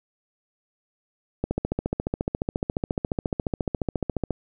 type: click train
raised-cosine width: 2 ms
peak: -11 dBFS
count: 42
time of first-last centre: 1.44-4.307 s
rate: 14.3 Hz
effects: none